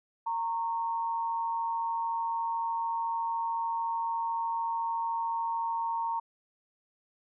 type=tone pair together; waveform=sine; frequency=922 / 1095.7 Hz; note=A#5 / C#6; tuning=-19 / -20 cents; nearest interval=minor third; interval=299 cents; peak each=-29 / -38 dBFS; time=0.26-6.2 s; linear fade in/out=10 ms; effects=none